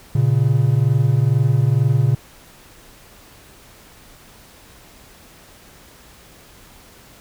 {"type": "tone pair together", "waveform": "triangle", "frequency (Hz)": [116.42, 138.59], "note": ["A#2", "C#3"], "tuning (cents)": [-2, 0], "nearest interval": "minor third", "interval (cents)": 302, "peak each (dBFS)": -14, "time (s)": [0.15, 2.15], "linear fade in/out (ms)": 5, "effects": ["pink hiss -46 dBFS RMS until 7.2 s"]}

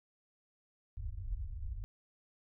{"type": "low-pass noise", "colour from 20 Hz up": "pink", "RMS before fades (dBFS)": -40, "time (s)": [0.97, 1.84], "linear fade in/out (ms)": 0, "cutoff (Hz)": 100, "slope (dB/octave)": 96, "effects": []}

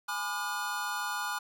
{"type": "chord", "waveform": "square", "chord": "G# diminished seventh", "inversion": "none", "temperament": "just", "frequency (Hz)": [830.6, 996.7, 1196.1, 1435.3], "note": ["G#5", "B5", "D6", "F6"], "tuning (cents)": [0, 16, 31, 47], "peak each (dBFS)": [-40, -40, -39, -36], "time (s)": [0.08, 1.39], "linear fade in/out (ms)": 10, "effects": []}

